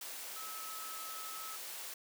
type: tone in noise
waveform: sine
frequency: 1295 Hz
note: E6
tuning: 31 cents flat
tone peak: -47 dBFS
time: 0.36-1.56 s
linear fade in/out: 5 ms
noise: white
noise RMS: -45 dBFS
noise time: 0.01-1.94 s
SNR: -5 dB
effects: high-pass 400 Hz 12 dB/octave